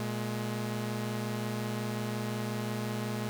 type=tone pair together; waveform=sawtooth; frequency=118.4 / 211.2 Hz; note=A#2 / G#3; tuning=+27 / +29 cents; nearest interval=minor seventh; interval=1002 cents; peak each=-31 / -31 dBFS; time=0-3.29 s; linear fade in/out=0 ms; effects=9-bit